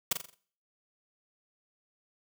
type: noise with echo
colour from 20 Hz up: white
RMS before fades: -26 dBFS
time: 0.11-0.13 s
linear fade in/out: 5 ms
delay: 43 ms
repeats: 5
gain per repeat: -7 dB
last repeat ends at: 0.345 s
effects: noise-tail reverb RT60 0.5 s tail -21 dB re dry + high-pass 100 Hz 12 dB/octave